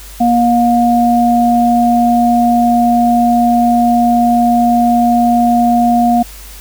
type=tone pair together; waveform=sine; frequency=237.9 / 713 Hz; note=A#3 / F5; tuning=+35 / +36 cents; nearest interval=octave + perfect fifth; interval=1901 cents; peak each=-10 dBFS; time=0.2-6.23 s; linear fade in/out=10 ms; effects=added 50 Hz sine -32 dBFS peak until 6.6 s + white hiss -35 dBFS RMS until 6.6 s